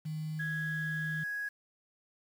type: tone with pitch glide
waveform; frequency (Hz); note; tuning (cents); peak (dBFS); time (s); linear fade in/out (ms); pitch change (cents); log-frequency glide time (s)
sine; 155.56 to 156.64; D#3 to D#3; 0 to +12; -34; 0.05-1.24; 10; +12; 0.17-0.59
type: tone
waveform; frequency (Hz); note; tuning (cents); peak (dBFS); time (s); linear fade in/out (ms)
sine; 1663; G#6; +2; -33; 0.39-1.49; 10
effects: tanh soft clip ceiling -27 dBFS + 9-bit